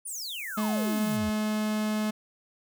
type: exponential sweep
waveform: sine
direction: down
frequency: 9956 to 72.9 Hz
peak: -34 dBFS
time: 0.05-1.3 s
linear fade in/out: 10 ms
type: high-pass noise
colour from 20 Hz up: white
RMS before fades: -43 dBFS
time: 0.07-1.17 s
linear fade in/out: 5 ms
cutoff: 6300 Hz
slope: 48 dB/octave
type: tone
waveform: 45% pulse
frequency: 214 Hz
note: A3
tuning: 48 cents flat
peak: -26 dBFS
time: 0.57-2.11 s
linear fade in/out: 10 ms
effects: none